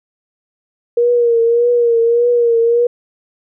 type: tone with vibrato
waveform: sine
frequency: 471.7 Hz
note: A#4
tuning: 20 cents sharp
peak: -9 dBFS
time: 0.97-2.87 s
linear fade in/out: 5 ms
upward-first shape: triangle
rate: 1.7 Hz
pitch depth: 52 cents each way
effects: none